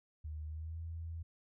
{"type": "tone with pitch glide", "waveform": "sine", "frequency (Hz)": [76.9, 82.42], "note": ["D#2", "E2"], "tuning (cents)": [-20, 0], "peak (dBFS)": -40, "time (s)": [0.24, 1.23], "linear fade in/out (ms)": 10, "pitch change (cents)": 120, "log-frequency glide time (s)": [0.47, 0.8], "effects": []}